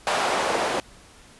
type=noise with band-pass filter sweep; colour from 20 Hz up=white; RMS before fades=-24 dBFS; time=0.07-0.8 s; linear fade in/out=0 ms; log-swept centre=810 to 510 Hz; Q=1.2; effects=pink hiss -50 dBFS RMS until 1.39 s + resampled to 24000 Hz